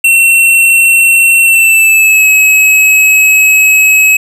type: tone with pitch glide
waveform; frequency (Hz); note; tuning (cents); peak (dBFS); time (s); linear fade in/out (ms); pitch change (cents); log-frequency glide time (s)
square; 2713 to 2564; E7 to E7; +49 to -49; -4; 0.04-4.17; 5; -98; 1.44-2.28
effects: none